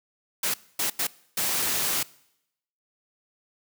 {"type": "noise bursts at uneven times", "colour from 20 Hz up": "white", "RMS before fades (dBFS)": -26, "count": 4, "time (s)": [[0.43, 0.54], [0.79, 0.9], [0.99, 1.07], [1.37, 2.03]], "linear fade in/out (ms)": 5, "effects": ["noise-tail reverb RT60 0.8 s tail -22 dB re dry", "high-pass 100 Hz 12 dB/octave"]}